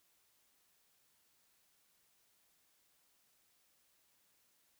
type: silence
effects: white hiss -74 dBFS RMS until 4.79 s